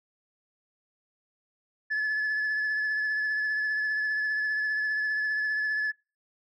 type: tone with vibrato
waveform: sine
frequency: 1721 Hz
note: A6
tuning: 39 cents flat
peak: -23 dBFS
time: 1.9-5.92 s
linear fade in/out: 20 ms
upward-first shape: triangle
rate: 15 Hz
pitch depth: 21 cents each way
effects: noise-tail reverb RT60 0.3 s tail -25 dB re dry + tanh soft clip ceiling -24 dBFS